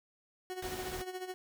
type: tone with tremolo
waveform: 30% pulse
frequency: 368.9 Hz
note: F#4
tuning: 5 cents flat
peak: -34 dBFS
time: 0.5-1.34 s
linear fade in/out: 0 ms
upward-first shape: sine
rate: 14 Hz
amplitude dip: 70%
type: noise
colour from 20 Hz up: pink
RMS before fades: -43 dBFS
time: 0.62-1.02 s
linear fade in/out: 5 ms
effects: none